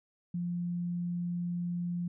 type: tone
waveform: sine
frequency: 174.61 Hz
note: F3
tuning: in tune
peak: -31 dBFS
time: 0.34-2.08 s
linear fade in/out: 5 ms
effects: none